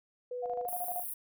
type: tone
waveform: sine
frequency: 494.5 Hz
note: B4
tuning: 2 cents sharp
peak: -35 dBFS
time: 0.31-0.66 s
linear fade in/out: 5 ms
type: tone with tremolo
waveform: sine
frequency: 715 Hz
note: F5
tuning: 41 cents sharp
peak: -33 dBFS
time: 0.42-1.04 s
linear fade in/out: 20 ms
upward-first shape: square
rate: 13 Hz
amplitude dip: 70%
type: high-pass noise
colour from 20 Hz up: white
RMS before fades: -39 dBFS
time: 0.68-1.14 s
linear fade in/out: 5 ms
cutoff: 9400 Hz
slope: 96 dB/octave
effects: none